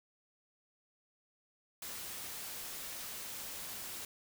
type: noise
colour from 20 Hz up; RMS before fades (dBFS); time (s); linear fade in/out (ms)
white; -44; 1.82-4.05; 2
effects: none